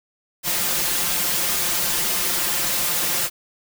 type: noise with comb filter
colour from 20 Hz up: white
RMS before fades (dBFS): -22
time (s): 0.43-3.3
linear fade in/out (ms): 50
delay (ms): 5.7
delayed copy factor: +1
effects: none